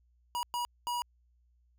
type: tone bursts at uneven times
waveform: square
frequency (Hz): 965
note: B5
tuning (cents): -40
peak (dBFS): -32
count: 3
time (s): 0.35-0.43 / 0.54-0.65 / 0.87-1.02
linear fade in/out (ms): 0
effects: added 60 Hz sine -65 dBFS peak until 1.78 s